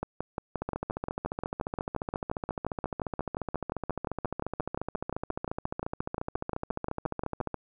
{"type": "two click trains", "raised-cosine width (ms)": 1, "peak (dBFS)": [-18, -17], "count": [100, 43], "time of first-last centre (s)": [[0.62, 7.543], [0.03, 7.411]], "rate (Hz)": [14.3, 5.69], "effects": []}